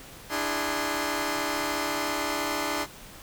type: tone cluster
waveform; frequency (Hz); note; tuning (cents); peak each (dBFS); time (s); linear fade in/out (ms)
10% pulse; 295.2 / 329 / 411.3 / 1052; D4 / E4 / G#4 / C6; +9 / -3 / -17 / +9; -22 / -25 / -25 / -27; 0.29-2.87; 50
effects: pink hiss -46 dBFS RMS until 3.22 s